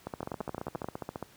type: two click trains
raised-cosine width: 1 ms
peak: -21 / -20 dBFS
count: 18 / 8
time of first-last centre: 0.07-1.226 / 0.23-0.844 s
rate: 14.7 / 11.4 Hz
effects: pink hiss -58 dBFS RMS until 1.36 s + high-pass 80 Hz 12 dB/octave